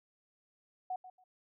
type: tone with echo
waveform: sine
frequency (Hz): 740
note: F#5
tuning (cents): 0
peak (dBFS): -34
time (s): 0.9-0.96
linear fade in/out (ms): 5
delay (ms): 140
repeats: 2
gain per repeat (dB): -14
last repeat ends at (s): 1.24
effects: none